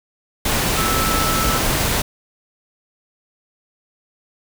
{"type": "tone in noise", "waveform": "sine", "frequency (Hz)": 1315, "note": "E6", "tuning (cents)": -5, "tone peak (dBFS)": -22, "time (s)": [0.77, 1.58], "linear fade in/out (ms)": 5, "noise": "pink", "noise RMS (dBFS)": -19, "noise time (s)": [0.45, 2.02], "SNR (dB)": -6, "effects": []}